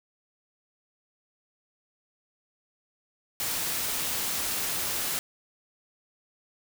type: noise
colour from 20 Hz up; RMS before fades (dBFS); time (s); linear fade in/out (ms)
white; -30; 3.4-5.19; 0
effects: none